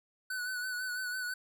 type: tone with vibrato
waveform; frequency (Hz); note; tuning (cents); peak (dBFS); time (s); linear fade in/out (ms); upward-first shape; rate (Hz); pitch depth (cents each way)
square; 1492; F#6; +14; -35; 0.3-1.34; 5; sine; 6; 38
effects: none